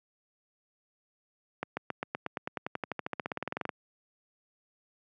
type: accelerating click train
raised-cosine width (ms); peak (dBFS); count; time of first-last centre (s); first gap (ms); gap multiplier
0.5; -17; 27; 1.63-3.692; 140; 0.95
effects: high-pass 150 Hz 12 dB/octave